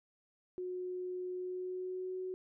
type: tone with pitch glide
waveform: sine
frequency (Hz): 364.2 to 371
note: F#4 to F#4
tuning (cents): -27 to +5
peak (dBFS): -37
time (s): 0.58-2.34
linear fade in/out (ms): 0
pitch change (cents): +32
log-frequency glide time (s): 1.34-2.16
effects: none